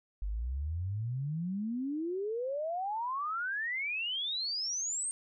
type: exponential sweep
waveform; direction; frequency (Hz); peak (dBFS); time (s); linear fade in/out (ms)
sine; up; 47.36 to 8710; -32; 0.22-5.11; 0
effects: none